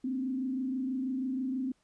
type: tone with frequency modulation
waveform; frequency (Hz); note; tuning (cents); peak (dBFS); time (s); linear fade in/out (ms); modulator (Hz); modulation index
sine; 260.2; C4; -9; -30; 0.04-1.72; 5; 26.2; 0.61
effects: pink hiss -72 dBFS RMS until 1.83 s + resampled to 22050 Hz